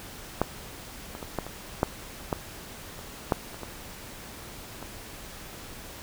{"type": "clicks", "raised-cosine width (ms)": 1, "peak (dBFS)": [-8, -24, -22, -13, -23, -7, -11, -27, -7, -28, -21, -24], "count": 12, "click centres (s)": [0.416, 1.151, 1.228, 1.387, 1.466, 1.831, 2.328, 2.991, 3.322, 3.544, 3.633, 4.827], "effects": ["pink hiss -43 dBFS RMS until 6.02 s"]}